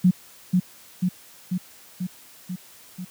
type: tone with echo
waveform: sine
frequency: 181.9 Hz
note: F#3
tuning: 29 cents flat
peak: -12 dBFS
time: 0.04-0.11 s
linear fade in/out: 10 ms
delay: 490 ms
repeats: 6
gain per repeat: -3 dB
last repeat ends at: 3.05 s
effects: white hiss -49 dBFS RMS until 3.1 s + high-pass 80 Hz 12 dB/octave

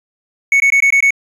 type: tone bursts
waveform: triangle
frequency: 2217 Hz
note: C#7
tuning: in tune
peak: -6 dBFS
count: 6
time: 0.52-1.106 s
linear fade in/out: 2 ms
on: 81 ms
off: 20 ms
effects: resampled to 24000 Hz

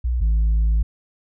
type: tone pair in turn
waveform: sine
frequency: 60.6 / 54.39 Hz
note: B1 / A1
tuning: -32 / -19 cents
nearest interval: major second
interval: 187 cents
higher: first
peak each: -17 / -12 dBFS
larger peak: second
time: 0.04-0.21 / 0.21-0.83 s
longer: second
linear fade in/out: 10 ms
effects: tanh soft clip ceiling -14 dBFS

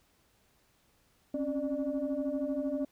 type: tone cluster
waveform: sine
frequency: 266.2 / 279 / 595 Hz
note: C4 / C#4 / D5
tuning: +30 / +11 / +22 cents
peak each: -34 / -33 / -34 dBFS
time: 1.34-2.85 s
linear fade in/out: 5 ms
effects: tanh soft clip ceiling -24 dBFS + pink hiss -69 dBFS RMS until 2.91 s

